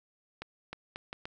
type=accelerating click train; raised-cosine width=0.3 ms; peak=-23 dBFS; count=5; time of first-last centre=0.42-1.255 s; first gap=310 ms; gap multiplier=0.74; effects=none